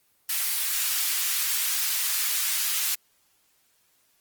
white high-pass noise, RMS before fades -26 dBFS, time 0.29-2.95 s, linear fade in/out 5 ms, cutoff 1600 Hz, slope 12 dB/octave, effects white hiss -66 dBFS RMS until 4.2 s + Opus 24 kbps

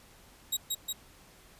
15% pulse tone with echo, 3811 Hz, A#7, 38 cents sharp, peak -20 dBFS, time 0.52-0.57 s, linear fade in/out 10 ms, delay 180 ms, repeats 2, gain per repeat -2 dB, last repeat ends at 0.93 s, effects pink hiss -57 dBFS RMS until 1.59 s + resampled to 32000 Hz

